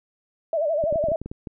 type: tone with vibrato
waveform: sine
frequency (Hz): 622.3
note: D#5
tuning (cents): 0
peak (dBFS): -20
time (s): 0.53-1.16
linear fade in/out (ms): 2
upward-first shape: sine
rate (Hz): 12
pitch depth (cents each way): 130
type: clicks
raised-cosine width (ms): 3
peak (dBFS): -20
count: 10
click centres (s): 0.839 / 0.926 / 0.958 / 1.04 / 1.086 / 1.118 / 1.216 / 1.26 / 1.315 / 1.472
effects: none